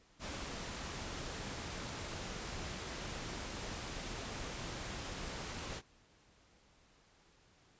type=noise; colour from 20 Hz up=pink; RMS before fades=-43 dBFS; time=0.19-5.82 s; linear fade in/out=50 ms; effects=pink hiss -67 dBFS RMS until 7.79 s + resampled to 16000 Hz